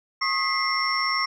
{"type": "tone cluster", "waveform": "sine", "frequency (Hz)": [1089, 1246, 1980, 2103, 5450], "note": ["C#6", "D#6", "B6", "C7", "F8"], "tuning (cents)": [-31, 2, 4, 8, -43], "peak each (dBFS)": [-26, -29, -32, -28, -26], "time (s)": [0.21, 1.26], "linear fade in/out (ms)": 10, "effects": ["tanh soft clip ceiling -12 dBFS"]}